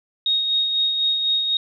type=tone with tremolo; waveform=sine; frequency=3739 Hz; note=A#7; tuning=4 cents sharp; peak=-16 dBFS; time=0.26-1.57 s; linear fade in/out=2 ms; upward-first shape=sine; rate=4 Hz; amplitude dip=40%; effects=none